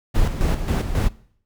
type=noise with tremolo; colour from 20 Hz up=brown; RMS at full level=-18 dBFS; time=0.14-1.09 s; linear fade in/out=20 ms; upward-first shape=square; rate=3.7 Hz; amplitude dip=60%; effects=noise-tail reverb RT60 0.6 s tail -21 dB re dry